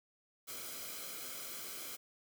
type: noise with comb filter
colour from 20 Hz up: white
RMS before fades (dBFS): -45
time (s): 0.47-1.97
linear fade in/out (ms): 20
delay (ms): 1.1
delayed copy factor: -0.65
effects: none